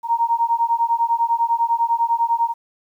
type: beating tone pair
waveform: sine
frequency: 925 / 935 Hz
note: A#5 / A#5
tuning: -14 / +5 cents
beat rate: 10 Hz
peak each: -19 dBFS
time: 0.03-2.54 s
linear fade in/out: 50 ms
effects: 9-bit